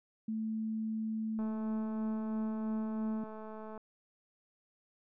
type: tone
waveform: sine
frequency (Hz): 220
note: A3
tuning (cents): 0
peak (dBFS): -33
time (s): 0.28-3.24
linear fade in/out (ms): 5
type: click train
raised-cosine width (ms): 1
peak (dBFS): -34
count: 519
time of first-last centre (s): 1.39-3.777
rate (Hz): 217
effects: none